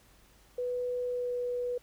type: tone with pitch glide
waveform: sine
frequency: 493.9 to 490.2 Hz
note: B4 to B4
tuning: 0 to -13 cents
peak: -30 dBFS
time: 0.58-1.78 s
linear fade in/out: 5 ms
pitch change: -13 cents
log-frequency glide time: 1.05-1.35 s
effects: added 50 Hz sine -64 dBFS peak until 1.82 s + pink hiss -62 dBFS RMS until 1.82 s